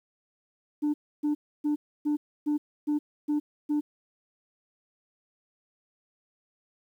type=tone bursts; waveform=sine; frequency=296.6 Hz; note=D4; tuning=17 cents sharp; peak=-21 dBFS; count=8; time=0.82-3.81 s; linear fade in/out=20 ms; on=120 ms; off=290 ms; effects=tanh soft clip ceiling -22 dBFS + 10-bit